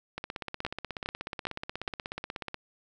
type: two click trains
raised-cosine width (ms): 0.3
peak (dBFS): -19 / -15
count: 40 / 4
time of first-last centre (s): 0.18-2.544 / 0.65-1.88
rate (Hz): 16.5 / 2.44
effects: none